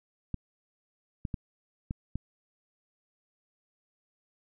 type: clicks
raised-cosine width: 5 ms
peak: -20 dBFS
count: 5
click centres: 0.343 / 1.252 / 1.342 / 1.909 / 2.156 s
effects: none